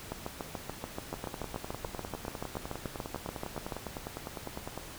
two click trains, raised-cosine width 1 ms, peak -21 / -23 dBFS, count 26 / 37, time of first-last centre 0.12-3.722 / 1.14-4.776 s, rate 6.94 / 9.9 Hz, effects pink hiss -46 dBFS RMS until 4.98 s

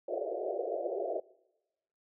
white band-pass noise, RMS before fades -35 dBFS, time 0.08-1.2 s, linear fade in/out 5 ms, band 350 to 700 Hz, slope 96 dB/octave, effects noise-tail reverb RT60 1.0 s tail -23 dB re dry

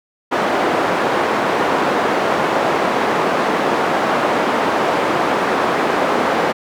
white band-pass noise, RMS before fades -17 dBFS, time 0.31-6.53 s, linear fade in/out 20 ms, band 250 to 1000 Hz, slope 12 dB/octave, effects none

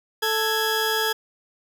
20% pulse tone pair together, 440 / 1661.2 Hz, A4 / G#6, 0 / 0 cents, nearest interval octave + major seventh, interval 2300 cents, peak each -19 dBFS, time 0.22-1.13 s, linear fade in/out 10 ms, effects none

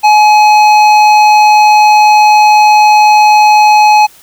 triangle tone with hard clipping, 846 Hz, G#5, 32 cents sharp, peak -4 dBFS, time 0.03-4.07 s, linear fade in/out 20 ms, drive 15 dB, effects white hiss -40 dBFS RMS until 4.22 s

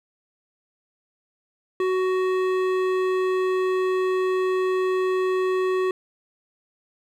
triangle tone with hard clipping, 372.4 Hz, F#4, 11 cents sharp, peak -22 dBFS, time 1.8-5.91 s, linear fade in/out 2 ms, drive 17 dB, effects none

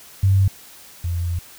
sine tone pair in turn, 96.8 / 86.24 Hz, G2 / F2, -21 / -21 cents, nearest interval major second, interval 200 cents, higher first, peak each -12 / -20 dBFS, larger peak first, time 0.23-0.48 / 1.04-1.39 s, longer second, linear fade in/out 5 ms, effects white hiss -44 dBFS RMS until 1.58 s

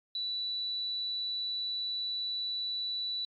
sine tone, 3955 Hz, B7, 2 cents sharp, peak -32 dBFS, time 0.15-3.25 s, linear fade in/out 2 ms, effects AAC 64 kbps

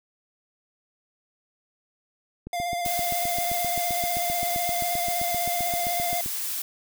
click train, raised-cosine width 3 ms, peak -23 dBFS, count 30, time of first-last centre 2.47-6.261 s, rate 7.65 Hz
square tone with vibrato, 698.5 Hz, F5, in tune, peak -27 dBFS, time 2.53-6.21 s, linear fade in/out 2 ms, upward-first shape sine, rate 16 Hz, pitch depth 25 cents each way
blue noise, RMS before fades -30 dBFS, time 2.85-6.62 s, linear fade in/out 2 ms
effects none

